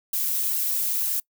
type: noise with flanger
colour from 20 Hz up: violet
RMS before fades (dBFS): -25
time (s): 0.13-1.2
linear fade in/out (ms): 5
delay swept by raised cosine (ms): 0.85 to 4.35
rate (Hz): 2.2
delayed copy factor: -0.55
effects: noise-tail reverb RT60 0.1 s tail -25 dB re dry